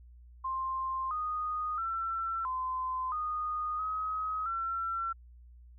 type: tone with pitch steps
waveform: sine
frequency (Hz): 1052 / 1239 / 1344 / 1029 / 1234 / 1269 / 1351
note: C6 / D#6 / E6 / C6 / D#6 / D#6 / E6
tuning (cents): +9 / -8 / +33 / -29 / -15 / +34 / +42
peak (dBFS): -31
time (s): 0.44-5.13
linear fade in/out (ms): 10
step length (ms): 670
effects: added 60 Hz sine -51 dBFS peak until 5.78 s